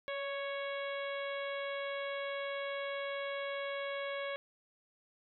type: harmonic tone with a mistuned harmonic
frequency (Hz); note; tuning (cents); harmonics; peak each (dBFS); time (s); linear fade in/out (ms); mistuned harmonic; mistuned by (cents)
554.4; C#5; 0; 1 / 2 / 3 / 4 / 5 / 6 / 7; -38 / -45 / -45 / -45 / -52 / -49 / -56; 0.08-4.36; 0; 1; +18
effects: none